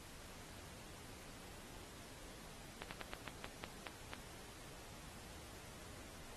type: slowing click train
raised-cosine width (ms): 0.3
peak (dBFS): -27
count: 9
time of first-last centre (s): 2.82-4.135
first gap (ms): 89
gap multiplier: 1.17
effects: pink hiss -56 dBFS RMS until 6.36 s + AAC 32 kbps